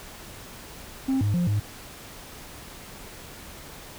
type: tone with pitch steps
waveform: sine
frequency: 266 / 103 / 175.5 / 103.7 Hz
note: C4 / G#2 / F3 / G#2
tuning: +29 / -14 / +9 / -2 cents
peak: -18 dBFS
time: 1.08-1.6 s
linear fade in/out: 10 ms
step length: 130 ms
effects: tanh soft clip ceiling -20 dBFS + pink hiss -43 dBFS RMS until 3.98 s